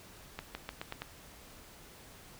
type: accelerating click train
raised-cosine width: 0.3 ms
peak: -22 dBFS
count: 6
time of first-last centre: 0.39-1.02 s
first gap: 160 ms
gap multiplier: 0.88
effects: pink hiss -54 dBFS RMS until 2.39 s